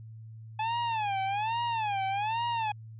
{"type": "tone with vibrato", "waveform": "45% pulse", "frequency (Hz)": 855, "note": "A5", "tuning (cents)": -50, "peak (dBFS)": -28, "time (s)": [0.59, 2.72], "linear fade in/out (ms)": 5, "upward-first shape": "sine", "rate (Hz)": 1.2, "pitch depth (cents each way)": 180, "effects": ["added 111 Hz sine -43 dBFS peak until 2.99 s", "resampled to 8000 Hz"]}